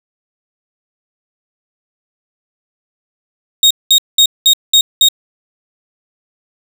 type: tone bursts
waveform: 35% pulse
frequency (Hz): 3729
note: A#7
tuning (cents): 0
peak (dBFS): -3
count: 6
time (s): 3.63-5.086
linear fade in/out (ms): 2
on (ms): 76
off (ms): 200
effects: none